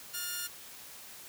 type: tone pair together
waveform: 5% pulse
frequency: 1419.4 / 1779 Hz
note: F6 / A6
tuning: +28 / +19 cents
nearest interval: major third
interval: 391 cents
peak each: -24 / -32 dBFS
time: 0.13-0.48 s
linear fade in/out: 20 ms
effects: white hiss -49 dBFS RMS until 1.28 s + high-pass 60 Hz 12 dB/octave